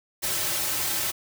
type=noise with comb filter; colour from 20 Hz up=white; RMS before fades=-27 dBFS; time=0.22-1.12 s; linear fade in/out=20 ms; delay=4.2 ms; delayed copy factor=-0.85; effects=none